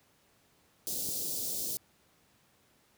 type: band-stop noise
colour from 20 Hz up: white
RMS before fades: -35 dBFS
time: 0.87-1.77 s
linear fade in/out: 0 ms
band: 570 to 4300 Hz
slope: 24 dB/octave
type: click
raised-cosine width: 3 ms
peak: -31 dBFS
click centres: 1.087 s
effects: pink hiss -67 dBFS RMS until 2.97 s + high-pass 80 Hz 12 dB/octave